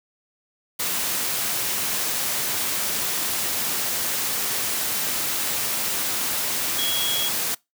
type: tone in noise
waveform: sine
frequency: 3322 Hz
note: G#7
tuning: in tune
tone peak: -24 dBFS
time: 6.78-7.29 s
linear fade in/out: 10 ms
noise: white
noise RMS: -25 dBFS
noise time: 0.79-7.55 s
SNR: -2 dB
effects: noise-tail reverb RT60 0.2 s tail -24 dB re dry + high-pass 100 Hz 12 dB/octave